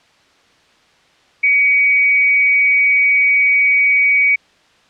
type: tone with frequency modulation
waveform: sine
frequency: 2258 Hz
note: C#7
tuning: 31 cents sharp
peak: -9 dBFS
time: 1.43-4.36 s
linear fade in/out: 10 ms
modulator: 206 Hz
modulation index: 0.26
effects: white hiss -52 dBFS RMS until 4.89 s + low-pass 4000 Hz 12 dB/octave